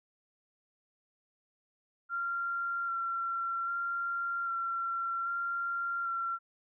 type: tone with vibrato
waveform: sine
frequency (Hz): 1373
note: F6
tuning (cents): -30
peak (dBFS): -31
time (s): 2.09-6.39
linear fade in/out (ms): 50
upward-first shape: square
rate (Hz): 0.63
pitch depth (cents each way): 13
effects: none